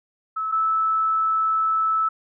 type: tone pair in turn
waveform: sine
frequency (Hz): 1300 / 1309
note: E6 / E6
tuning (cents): -24 / -13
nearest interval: unison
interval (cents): 11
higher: second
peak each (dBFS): -23 / -18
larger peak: second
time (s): 0.36-0.52 / 0.52-2.09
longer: second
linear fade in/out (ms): 10
effects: none